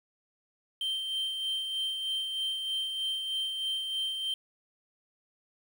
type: tone with tremolo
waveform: triangle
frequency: 3134 Hz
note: G7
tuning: 1 cent flat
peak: -27 dBFS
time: 0.81-4.34 s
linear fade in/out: 2 ms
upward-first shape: sine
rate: 3.2 Hz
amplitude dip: 40%
effects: 9-bit